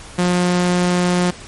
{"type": "tone", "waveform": "sawtooth", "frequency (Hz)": 178.3, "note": "F3", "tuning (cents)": 36, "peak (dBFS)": -10, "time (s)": [0.18, 1.31], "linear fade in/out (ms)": 10, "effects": ["pink hiss -37 dBFS RMS until 1.47 s", "MP3 48 kbps"]}